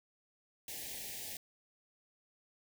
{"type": "band-stop noise", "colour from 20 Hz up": "white", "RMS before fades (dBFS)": -44, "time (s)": [0.68, 1.37], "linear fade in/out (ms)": 2, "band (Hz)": [870, 1700], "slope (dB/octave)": 96, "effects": []}